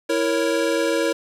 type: chord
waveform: square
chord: A# diminished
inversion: second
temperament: equal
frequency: 329.6 / 466.2 / 554.4 Hz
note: E4 / A#4 / C#5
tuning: 0 / 0 / 0 cents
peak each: -24 dBFS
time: 0.09-1.13 s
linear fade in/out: 10 ms
effects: low-pass 10000 Hz 12 dB/octave + 8-bit